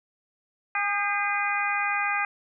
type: harmonic tone with a mistuned harmonic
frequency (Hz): 408.3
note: G#4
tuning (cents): -29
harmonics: 2 / 3 / 4 / 5 / 6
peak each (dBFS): -30 / -30 / -30 / -30 / -30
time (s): 0.75-2.25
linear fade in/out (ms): 2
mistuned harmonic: 4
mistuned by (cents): -42
effects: none